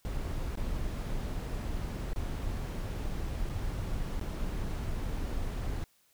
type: noise with dropouts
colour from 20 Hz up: brown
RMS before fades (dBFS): -34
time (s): 0.05-5.84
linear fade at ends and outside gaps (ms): 0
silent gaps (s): 0.554-0.573 / 2.133-2.16 / 3.491-3.496 / 4.195-4.213
effects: white hiss -68 dBFS RMS until 6.13 s